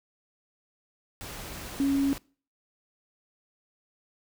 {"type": "tone in noise", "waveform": "sine", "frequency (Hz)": 276.6, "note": "C#4", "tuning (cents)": -4, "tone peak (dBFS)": -22, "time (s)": [1.8, 2.13], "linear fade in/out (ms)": 0, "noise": "pink", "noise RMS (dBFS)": -40, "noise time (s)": [1.21, 2.18], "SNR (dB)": 15, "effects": ["noise-tail reverb RT60 0.4 s tail -23 dB re dry"]}